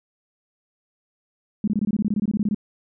sine tone bursts, 208.2 Hz, G#3, 5 cents sharp, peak -18 dBFS, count 16, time 1.64-2.546 s, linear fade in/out 2 ms, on 36 ms, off 22 ms, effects none

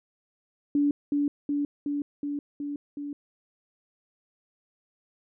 sine tone with echo, 288.4 Hz, D4, 31 cents flat, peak -20 dBFS, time 0.75-0.91 s, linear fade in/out 2 ms, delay 370 ms, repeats 6, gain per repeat -2 dB, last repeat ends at 3.13 s, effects none

